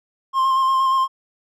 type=tone with vibrato; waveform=triangle; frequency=1060 Hz; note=C6; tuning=22 cents sharp; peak=-13 dBFS; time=0.33-1.08 s; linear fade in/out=50 ms; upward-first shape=square; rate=8.5 Hz; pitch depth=16 cents each way; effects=none